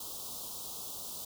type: band-stop noise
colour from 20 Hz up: white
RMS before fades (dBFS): -42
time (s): 0-1.25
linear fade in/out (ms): 5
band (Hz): 1200 to 3200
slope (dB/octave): 48
effects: none

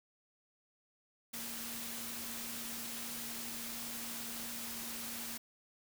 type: tone in noise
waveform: sine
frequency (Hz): 233.1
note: A#3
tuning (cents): 0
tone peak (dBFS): -50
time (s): 1.33-5.38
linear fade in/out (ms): 10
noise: white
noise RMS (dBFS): -43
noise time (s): 1.33-5.38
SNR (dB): -10
effects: none

